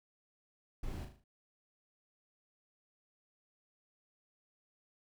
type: noise with echo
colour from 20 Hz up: brown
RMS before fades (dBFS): -41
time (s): 0.83-1.05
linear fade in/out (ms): 5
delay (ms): 38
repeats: 5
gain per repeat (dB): -6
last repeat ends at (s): 1.24
effects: none